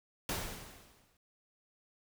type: noise with exponential decay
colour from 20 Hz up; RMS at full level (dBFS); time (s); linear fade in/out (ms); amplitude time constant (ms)
pink; -34; 0.29-1.17; 2; 190
effects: none